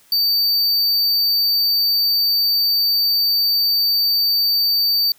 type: tone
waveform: square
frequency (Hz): 4606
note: D8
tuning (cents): -34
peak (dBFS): -15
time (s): 0.12-5.12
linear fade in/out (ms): 2
effects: white hiss -53 dBFS RMS until 5.18 s